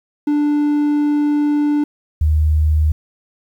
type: tone pair in turn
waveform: triangle / sine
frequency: 294.4 / 77.08 Hz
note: D4 / D#2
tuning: +4 / -16 cents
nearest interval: octave + major seventh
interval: 2320 cents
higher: first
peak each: -11 dBFS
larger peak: neither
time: 0.27-1.84 / 2.21-2.92 s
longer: first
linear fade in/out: 5 ms
effects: 8-bit